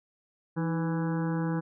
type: harmonic tone with a mistuned harmonic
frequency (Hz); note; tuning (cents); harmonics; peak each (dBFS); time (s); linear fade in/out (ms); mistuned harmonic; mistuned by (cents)
165.6; E3; +8; 1 / 2 / 3 / 5 / 6 / 7 / 8 / 9 / 10; -28 / -33 / -38 / -42 / -43 / -48 / -48 / -45 / -48; 0.56-1.61; 20; 2; -61
effects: none